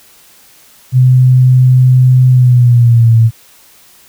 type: tone with pitch glide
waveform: sine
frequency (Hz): 127.7 to 113.77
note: C3 to A#2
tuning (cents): -42 to -42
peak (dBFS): -3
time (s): 0.92-3.31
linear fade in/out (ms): 50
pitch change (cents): -200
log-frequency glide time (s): 2.3-3.17
effects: white hiss -43 dBFS RMS until 4.08 s